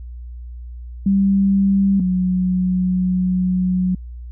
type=tone pair in turn; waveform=sine; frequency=196 / 183.35 Hz; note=G3 / F#3; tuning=0 / -15 cents; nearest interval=minor second; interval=115 cents; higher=first; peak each=-12 / -15 dBFS; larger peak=first; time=1.06-2 / 2-3.95 s; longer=second; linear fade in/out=5 ms; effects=added 60 Hz sine -30 dBFS peak until 4.31 s